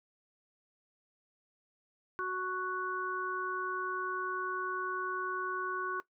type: harmonic tone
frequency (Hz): 370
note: F#4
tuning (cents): 0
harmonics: 1 / 3 / 4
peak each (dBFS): -39 / -36 / -37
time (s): 2.19-6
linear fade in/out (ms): 0
effects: noise-tail reverb RT60 0.1 s tail -17 dB re dry